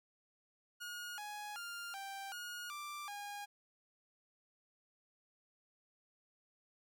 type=tone with pitch steps; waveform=sawtooth; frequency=1437 / 834 / 1401 / 785 / 1438 / 1178 / 817 Hz; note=F6 / G#5 / F6 / G5 / F#6 / D6 / G#5; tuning=+49 / +7 / +5 / +2 / -50 / +5 / -29 cents; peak=-40 dBFS; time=0.8-3.46 s; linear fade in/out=20 ms; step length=380 ms; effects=none